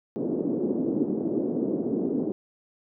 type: band-pass noise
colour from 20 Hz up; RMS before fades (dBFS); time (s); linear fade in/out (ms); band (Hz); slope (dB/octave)
pink; -27; 0.16-2.32; 0; 230 to 400; 24
effects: none